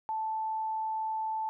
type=tone; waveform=sine; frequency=878 Hz; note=A5; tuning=4 cents flat; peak=-30 dBFS; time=0.09-1.49 s; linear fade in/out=0 ms; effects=none